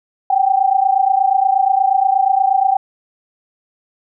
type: tone pair together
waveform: sine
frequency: 760.6 / 789 Hz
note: F#5 / G5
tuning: +48 / +11 cents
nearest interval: minor second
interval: 63 cents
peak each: -14 dBFS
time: 0.3-2.77 s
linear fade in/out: 5 ms
effects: none